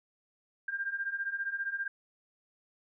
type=beating tone pair; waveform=sine; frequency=1586 / 1601 Hz; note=G6 / G6; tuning=+20 / +36 cents; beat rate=15 Hz; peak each=-37 / -34 dBFS; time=0.68-1.88 s; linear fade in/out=5 ms; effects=none

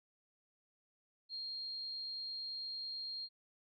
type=tone; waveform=sine; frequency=4223 Hz; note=C8; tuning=15 cents sharp; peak=-40 dBFS; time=1.29-3.29 s; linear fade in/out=50 ms; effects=MP3 96 kbps

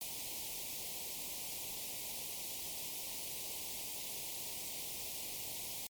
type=band-stop noise; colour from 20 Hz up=white; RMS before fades=-43 dBFS; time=0.01-5.87 s; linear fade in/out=2 ms; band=960 to 2200 Hz; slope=48 dB/octave; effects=MP3 96 kbps

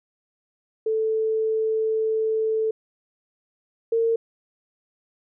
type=tone pair in turn; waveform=sine; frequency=440.1 / 456.5 Hz; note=A4 / A#4; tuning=0 / -36 cents; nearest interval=minor second; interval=64 cents; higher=second; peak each=-20 / -18 dBFS; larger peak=second; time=0.86-2.71 / 3.92-4.16 s; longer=first; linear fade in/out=5 ms; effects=none

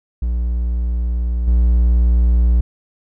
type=tone with level steps; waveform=triangle; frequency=59.3 Hz; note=A#1; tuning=30 cents sharp; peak=-14 / -8 dBFS; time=0.22-2.61 s; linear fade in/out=5 ms; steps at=1.47 s; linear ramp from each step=10 ms; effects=none

